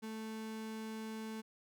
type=tone; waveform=35% pulse; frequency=220 Hz; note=A3; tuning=in tune; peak=-40 dBFS; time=0.02-1.42 s; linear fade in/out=20 ms; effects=none